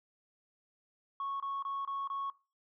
sine tone bursts, 1104 Hz, C#6, 7 cents flat, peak -33 dBFS, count 5, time 1.2-2.3 s, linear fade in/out 2 ms, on 200 ms, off 25 ms, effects noise-tail reverb RT60 0.3 s tail -20 dB re dry + tanh soft clip ceiling -31 dBFS

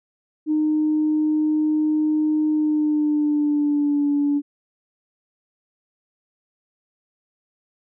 sine tone with pitch glide, 306.8 to 287.9 Hz, D#4 to D4, -24 to -34 cents, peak -16 dBFS, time 0.46-4.42 s, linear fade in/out 50 ms, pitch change -110 cents, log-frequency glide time 2.49-4.09 s, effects tanh soft clip ceiling -12 dBFS

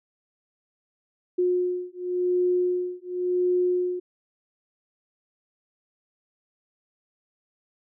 sine beating tone pair, 359.5 / 360.42 Hz, F#4 / F#4, -50 / -45 cents, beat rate 0.92 Hz, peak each -25 dBFS, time 1.38-4 s, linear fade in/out 10 ms, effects none

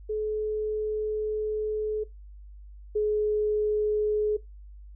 sine tone pair in turn, 428.4 / 423.2 Hz, A4 / G#4, -46 / +33 cents, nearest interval unison, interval 21 cents, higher first, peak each -26 / -22 dBFS, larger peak second, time 0.09-2.04 / 2.95-4.37 s, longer first, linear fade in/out 10 ms, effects noise-tail reverb RT60 0.2 s tail -21 dB re dry + added 50 Hz sine -43 dBFS peak until 4.95 s

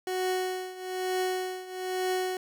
30% pulse tone with tremolo, 370 Hz, F#4, in tune, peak -23 dBFS, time 0.07-2.37 s, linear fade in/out 2 ms, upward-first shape triangle, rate 1.1 Hz, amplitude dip 85%, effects none

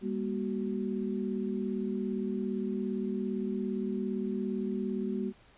sine tone cluster, 200.9 / 238.4 / 374.7 Hz, G3 / A#3 / F#4, +43 / +39 / +22 cents, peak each -33 / -35 / -36 dBFS, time 0.01-5.33 s, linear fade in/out 50 ms, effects pink hiss -60 dBFS RMS until 5.57 s + resampled to 8000 Hz

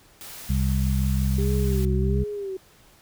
white noise, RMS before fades -40 dBFS, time 0.21-1.85 s, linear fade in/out 0 ms
harmonic tone, 65.9 Hz, C2, 13 cents sharp, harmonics 1 / 2 / 3, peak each -22 / -25 / -27 dBFS, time 0.49-2.24 s, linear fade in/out 10 ms
sine tone with vibrato, 393.4 Hz, G4, 6 cents sharp, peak -28 dBFS, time 1.38-2.57 s, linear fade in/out 5 ms, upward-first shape sine, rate 1.4 Hz, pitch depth 98 cents each way
effects pink hiss -55 dBFS RMS until 3.01 s

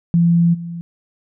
sine tone with level steps, 170.1 Hz, F3, 45 cents flat, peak -10 / -25 dBFS, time 0.14-0.81 s, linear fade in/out 0 ms, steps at 0.53 s, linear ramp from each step 20 ms, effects none

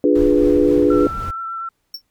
sine chord, D diminished seventh, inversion none, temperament equal, 293.7 / 349.2 / 415.3 / 493.9 Hz, D4 / F4 / Ab4 / Cb5, 0 / 0 / 0 / 0 cents, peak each -15 / -18 / -17 / -18 dBFS, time 0.04-1.07 s, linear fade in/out 2 ms
brown noise with tremolo, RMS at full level -26 dBFS, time 0.15-1.31 s, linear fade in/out 5 ms, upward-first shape triangle, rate 3.8 Hz, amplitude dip 40%
sine tone with vibrato, 1343 Hz, E6, 32 cents sharp, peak -24 dBFS, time 0.9-1.69 s, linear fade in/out 5 ms, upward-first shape triangle, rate 8.4 Hz, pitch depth 20 cents each way
square tone with exponential decay, 5450 Hz, F8, 43 cents flat, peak -24 dBFS, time 1.94-2.02 s, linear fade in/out 5 ms, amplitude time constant 17 ms
effects pink hiss -69 dBFS RMS until 2.1 s

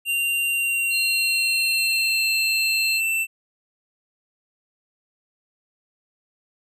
square tone with pitch glide, 2776 to 2674 Hz, F7 to E7, -11 to +24 cents, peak -21 dBFS, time 0.05-3.27 s, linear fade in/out 50 ms, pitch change -65 cents, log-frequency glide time 0.46-2.3 s
sine tone, 4182 Hz, C8, 2 cents flat, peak -24 dBFS, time 0.9-3.01 s, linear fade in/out 50 ms
effects none

